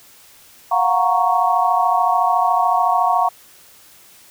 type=chord; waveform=sine; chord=Gb major seventh; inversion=third; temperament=equal with one note detuned; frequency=706.2 / 740 / 932.3 / 1108.7 Hz; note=F5 / Gb5 / Bb5 / Db6; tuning=+19 / 0 / 0 / 0 cents; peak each=-19 dBFS; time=0.71-3.29 s; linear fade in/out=10 ms; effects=white hiss -47 dBFS RMS until 4.3 s